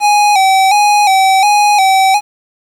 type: tone with vibrato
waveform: square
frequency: 798 Hz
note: G5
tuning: 31 cents sharp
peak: -7 dBFS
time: 0-2.21 s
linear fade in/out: 50 ms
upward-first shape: square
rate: 1.4 Hz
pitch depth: 67 cents each way
effects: low-pass 10000 Hz 12 dB/octave + 7-bit